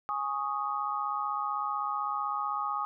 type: chord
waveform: sine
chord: Ab suspended fourth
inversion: none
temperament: equal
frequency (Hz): 830.6 / 1108.7 / 1244.5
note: Ab5 / Db6 / Eb6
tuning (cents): 0 / 0 / 0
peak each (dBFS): -35 / -35 / -32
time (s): 0.09-2.85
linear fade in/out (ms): 0
effects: none